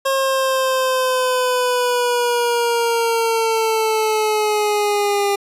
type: linear sweep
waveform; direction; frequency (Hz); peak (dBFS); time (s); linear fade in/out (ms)
25% pulse; down; 540 to 400.9; -12; 0.05-5.36; 10
effects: resampled to 32000 Hz